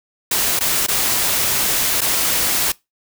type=noise with dropouts; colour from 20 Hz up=white; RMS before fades=-18 dBFS; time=0.31-2.72 s; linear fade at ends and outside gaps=5 ms; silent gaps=0.592-0.607 / 0.865-0.883 / 2.008-2.015 s; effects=noise-tail reverb RT60 0.2 s tail -22 dB re dry